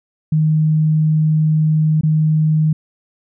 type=tone with dropouts; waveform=sine; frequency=155.56 Hz; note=D#3; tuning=in tune; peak=-11 dBFS; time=0.32-2.73 s; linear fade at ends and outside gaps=5 ms; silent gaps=2.011-2.033 s; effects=none